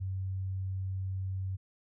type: tone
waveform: sine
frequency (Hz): 94.9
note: F#2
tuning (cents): +44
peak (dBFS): -32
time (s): 0-1.57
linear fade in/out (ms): 20
effects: none